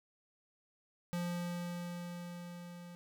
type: tone with level ramp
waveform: square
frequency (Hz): 174.61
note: F3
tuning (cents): 0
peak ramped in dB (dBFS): -35 to -49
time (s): 1.13-2.95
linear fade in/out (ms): 0
effects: none